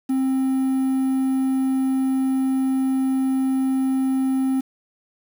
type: tone with quantisation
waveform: triangle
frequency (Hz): 264.4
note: C4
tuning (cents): +18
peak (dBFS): -16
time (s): 0.09-4.61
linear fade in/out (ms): 10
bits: 7
effects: none

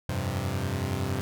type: chord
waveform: sawtooth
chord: F suspended second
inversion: none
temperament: equal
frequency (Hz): 87.31 / 98 / 130.81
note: F2 / G2 / C3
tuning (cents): 0 / 0 / 0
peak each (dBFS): -29 / -27 / -28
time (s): 0.09-1.21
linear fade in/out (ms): 0
effects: none

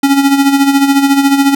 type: tone with tremolo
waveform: square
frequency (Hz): 277.2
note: C#4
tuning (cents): 0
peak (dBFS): -5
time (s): 0.03-1.55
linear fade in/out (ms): 5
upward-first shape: sine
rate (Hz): 14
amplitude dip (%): 60
effects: none

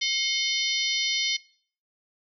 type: harmonic tone with a mistuned harmonic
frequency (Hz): 720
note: F#5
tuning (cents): -47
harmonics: 3 / 4 / 5 / 6 / 7 / 8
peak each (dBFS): -29 / -30 / -31 / -32 / -32 / -33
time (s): 0.01-1.37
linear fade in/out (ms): 10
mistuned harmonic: 4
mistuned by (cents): +110
effects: noise-tail reverb RT60 0.5 s tail -22 dB re dry

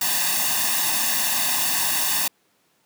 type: noise with comb filter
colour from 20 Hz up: white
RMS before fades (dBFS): -22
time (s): 0.01-2.28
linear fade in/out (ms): 5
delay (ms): 1.1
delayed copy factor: +0.95
effects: pink hiss -64 dBFS RMS until 2.85 s + high-pass 200 Hz 12 dB/octave

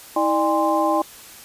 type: tone cluster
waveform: sine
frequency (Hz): 322.1 / 600 / 810 / 1042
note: E4 / D5 / G#5 / C6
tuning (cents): -40 / +37 / -43 / -7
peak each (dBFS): -22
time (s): 0.16-1.02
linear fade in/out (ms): 5
effects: white hiss -42 dBFS RMS until 1.44 s + resampled to 32000 Hz

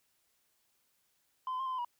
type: tone with pitch steps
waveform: sine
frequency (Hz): 1031 / 1020 / 1059 / 1034 / 1023 / 964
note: C6 / C6 / C6 / C6 / C6 / B5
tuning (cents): -26 / -44 / +21 / -21 / -39 / -42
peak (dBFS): -31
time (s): 1.47-1.848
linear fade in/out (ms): 2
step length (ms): 63
effects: tanh soft clip ceiling -32 dBFS + white hiss -75 dBFS RMS until 1.99 s

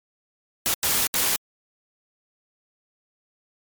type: noise bursts at uneven times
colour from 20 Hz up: white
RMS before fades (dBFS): -22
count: 3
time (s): 0.66-0.74 / 0.83-1.07 / 1.14-1.36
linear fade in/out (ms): 0
effects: MP3 96 kbps

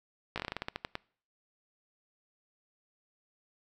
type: slowing click train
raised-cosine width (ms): 0.3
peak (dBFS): -18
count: 13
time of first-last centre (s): 0.36-0.954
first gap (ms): 17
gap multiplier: 1.18
effects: noise-tail reverb RT60 0.5 s tail -24 dB re dry

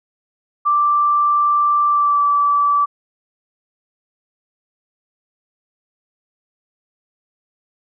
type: tone with pitch glide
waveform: sine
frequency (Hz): 1174.7 to 1157.2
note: D6 to D6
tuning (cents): 0 to -26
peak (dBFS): -12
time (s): 0.65-2.86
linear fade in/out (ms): 20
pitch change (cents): -26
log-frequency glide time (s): 1.88-2.22
effects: none

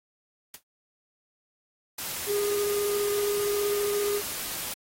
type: noise with exponential decay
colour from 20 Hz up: white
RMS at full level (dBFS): -37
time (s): 0.54-0.63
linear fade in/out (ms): 2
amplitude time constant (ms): 18
type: noise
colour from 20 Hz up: white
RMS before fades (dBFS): -34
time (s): 1.98-4.74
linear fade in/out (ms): 5
type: tone with vibrato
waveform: triangle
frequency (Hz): 410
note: G#4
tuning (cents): -22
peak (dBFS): -23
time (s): 2.26-4.22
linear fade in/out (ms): 50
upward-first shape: sine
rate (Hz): 15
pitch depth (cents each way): 9
effects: AAC 48 kbps

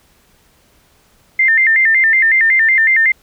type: tone with vibrato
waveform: sine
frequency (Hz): 1940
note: B6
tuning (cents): -31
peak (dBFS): -8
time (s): 1.39-3.12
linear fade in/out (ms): 5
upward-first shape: square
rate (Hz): 5.4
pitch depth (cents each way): 130
effects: pink hiss -53 dBFS RMS until 3.22 s

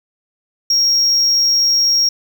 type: tone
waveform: sine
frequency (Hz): 5588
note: F8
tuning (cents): 0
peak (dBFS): -8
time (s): 0.7-2.09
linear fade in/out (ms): 5
effects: tanh soft clip ceiling -10 dBFS + 7-bit

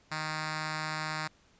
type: tone with notch filter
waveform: 5% pulse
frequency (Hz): 155.56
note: D#3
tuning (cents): 0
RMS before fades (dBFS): -35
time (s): 0.11-1.28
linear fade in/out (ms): 10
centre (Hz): 420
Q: 0.57
effects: pink hiss -64 dBFS RMS until 1.59 s + resampled to 16000 Hz

